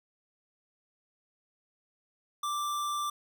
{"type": "tone", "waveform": "square", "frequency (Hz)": 1177, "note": "D6", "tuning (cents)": 3, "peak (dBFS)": -31, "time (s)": [2.43, 3.1], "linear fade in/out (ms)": 5, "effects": []}